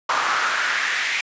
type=noise with high-pass filter sweep; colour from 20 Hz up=brown; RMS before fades=-22 dBFS; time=0.09-1.21 s; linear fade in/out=5 ms; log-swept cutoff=1100 to 2200 Hz; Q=3.1; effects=resampled to 16000 Hz

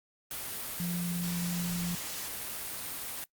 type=tone in noise; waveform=sine; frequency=174.4 Hz; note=F3; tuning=2 cents flat; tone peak=-31 dBFS; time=0.8-1.95 s; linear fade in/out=0 ms; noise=white; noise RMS=-38 dBFS; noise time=0.31-3.24 s; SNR=+4 dB; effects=noise-tail reverb RT60 0.1 s tail -23 dB re dry + Opus 32 kbps

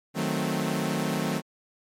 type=chord; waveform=sawtooth; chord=D# diminished seventh; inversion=none; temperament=equal; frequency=155.56 / 185 / 220 / 261.6 Hz; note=D#3 / F#3 / A3 / C4; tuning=0 / 0 / 0 / 0 cents; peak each=-27 / -27 / -27 / -28 dBFS; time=0.14-1.42 s; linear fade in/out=50 ms; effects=MP3 64 kbps

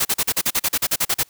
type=noise bursts; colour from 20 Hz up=white; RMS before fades=-19 dBFS; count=14; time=0-1.234 s; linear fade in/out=10 ms; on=51 ms; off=40 ms; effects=white hiss -55 dBFS RMS until 1.29 s

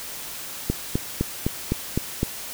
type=click train; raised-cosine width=3 ms; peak=-8 dBFS; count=7; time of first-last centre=0.7-2.231 s; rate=3.92 Hz; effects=white hiss -35 dBFS RMS until 2.53 s

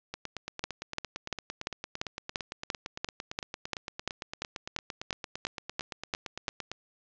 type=two click trains; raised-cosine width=0.2 ms; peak=-19 / -13 dBFS; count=59 / 18; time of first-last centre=0.14-6.716 / 0.64-6.482 s; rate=8.82 / 2.91 Hz; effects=resampled to 16000 Hz + 9-bit

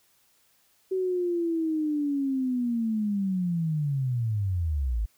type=linear sweep; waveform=sine; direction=down; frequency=380 to 50 Hz; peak=-24 dBFS; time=0.91-5.06 s; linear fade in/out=10 ms; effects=white hiss -65 dBFS RMS until 5.17 s

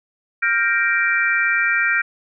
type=chord; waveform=sine; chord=G minor seventh; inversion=third; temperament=equal with one note detuned; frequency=1396.9 / 1575.2 / 1864.7 / 2349 Hz; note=F6 / G6 / Bb6 / D7; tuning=0 / +8 / 0 / 0 cents; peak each=-21 dBFS; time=0.42-2.02 s; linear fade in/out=10 ms; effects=none

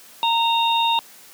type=harmonic tone; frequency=923 Hz; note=A#5; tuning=17 cents flat; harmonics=1 / 3 / 4; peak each=-18 / -26 / -22 dBFS; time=0.23-0.99 s; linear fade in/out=0 ms; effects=white hiss -46 dBFS RMS until 1.33 s + high-pass 150 Hz 12 dB/octave

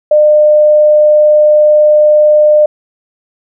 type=tone; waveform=sine; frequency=603 Hz; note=D5; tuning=46 cents sharp; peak=-3 dBFS; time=0.11-2.66 s; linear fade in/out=5 ms; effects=none

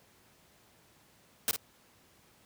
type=noise with echo; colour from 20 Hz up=white; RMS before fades=-28 dBFS; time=1.48-1.51 s; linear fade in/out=0 ms; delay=51 ms; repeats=1; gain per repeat=-8 dB; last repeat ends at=1.561 s; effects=pink hiss -63 dBFS RMS until 2.45 s + high-pass 80 Hz 12 dB/octave

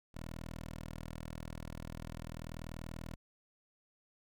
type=tone; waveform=10% pulse; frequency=40.38 Hz; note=E1; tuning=35 cents flat; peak=-35 dBFS; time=0.14-3.16 s; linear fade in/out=10 ms; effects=none

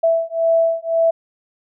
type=beating tone pair; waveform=sine; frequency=659.3 / 661.2 Hz; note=E5 / E5; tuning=0 / +5 cents; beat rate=1.9 Hz; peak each=-17 dBFS; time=0.03-1.11 s; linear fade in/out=10 ms; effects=none

